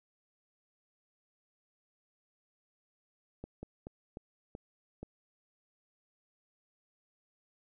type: slowing click train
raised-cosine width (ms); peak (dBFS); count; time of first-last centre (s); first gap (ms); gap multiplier
2; -29; 6; 3.44-5.03; 190; 1.26
effects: none